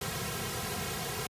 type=noise with comb filter; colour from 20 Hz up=pink; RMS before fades=-35 dBFS; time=0.01-1.27 s; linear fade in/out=5 ms; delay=3.4 ms; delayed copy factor=-0.9; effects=high-pass 80 Hz 12 dB/octave + resampled to 32000 Hz